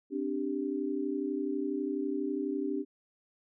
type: chord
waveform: sine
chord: C suspended second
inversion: none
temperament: equal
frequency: 261.6 / 293.7 / 392 Hz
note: C4 / D4 / G4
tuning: 0 / 0 / 0 cents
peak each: -36 / -33 / -35 dBFS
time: 0.1-2.85 s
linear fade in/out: 50 ms
effects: none